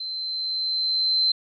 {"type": "tone with level ramp", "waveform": "sine", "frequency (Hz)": 4091, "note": "C8", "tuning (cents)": -40, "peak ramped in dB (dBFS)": [-29, -17], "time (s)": [0, 1.32], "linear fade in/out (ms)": 5, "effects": []}